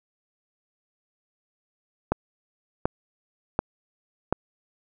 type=click train; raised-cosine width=1 ms; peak=-7 dBFS; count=4; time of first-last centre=2.12-4.326 s; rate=1.36 Hz; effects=none